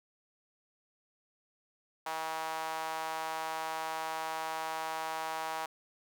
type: tone with high-pass filter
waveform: sawtooth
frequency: 160 Hz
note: D#3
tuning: 49 cents sharp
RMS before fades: -37 dBFS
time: 2.06-5.66 s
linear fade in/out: 5 ms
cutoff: 860 Hz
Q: 3
effects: none